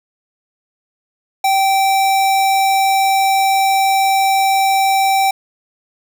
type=tone; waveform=square; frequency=777 Hz; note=G5; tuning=16 cents flat; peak=-12 dBFS; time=1.44-5.31 s; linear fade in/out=5 ms; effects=none